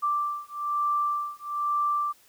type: beating tone pair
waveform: sine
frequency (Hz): 1174.7 / 1175.8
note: D6 / D6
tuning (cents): 0 / +2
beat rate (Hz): 1.1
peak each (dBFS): -28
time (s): 0.02-2.13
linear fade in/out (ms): 20
effects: white hiss -59 dBFS RMS until 2.28 s